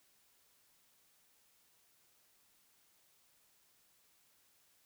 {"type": "silence", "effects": ["white hiss -71 dBFS RMS until 4.85 s"]}